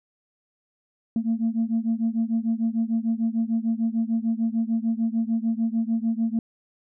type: beating tone pair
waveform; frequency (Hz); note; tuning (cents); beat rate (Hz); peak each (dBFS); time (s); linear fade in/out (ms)
sine; 224.3 / 231; A3 / A#3; +34 / -16; 6.7; -23 / -24; 1.16-6.39; 2
effects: tanh soft clip ceiling -16 dBFS